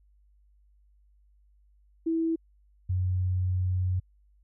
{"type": "tone pair in turn", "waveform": "sine", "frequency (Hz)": [327.1, 91.79], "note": ["E4", "F#2"], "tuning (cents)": [-13, -13], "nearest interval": "octave + minor seventh", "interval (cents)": 2200, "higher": "first", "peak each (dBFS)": -24, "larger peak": "neither", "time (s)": [[2.06, 2.36], [2.89, 4]], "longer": "second", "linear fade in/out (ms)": 10, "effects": ["added 50 Hz sine -59 dBFS peak until 4.43 s"]}